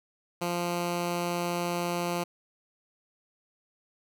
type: tone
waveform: 10% pulse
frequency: 174.1 Hz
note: F3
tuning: 5 cents flat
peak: -20 dBFS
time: 0.41-2.24 s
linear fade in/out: 10 ms
effects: none